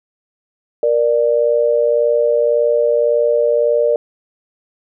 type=tone pair together; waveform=sine; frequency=470.3 / 592.1 Hz; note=A#4 / D5; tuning=+15 / +14 cents; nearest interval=major third; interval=399 cents; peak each=-14 dBFS; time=0.83-3.96 s; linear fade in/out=2 ms; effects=none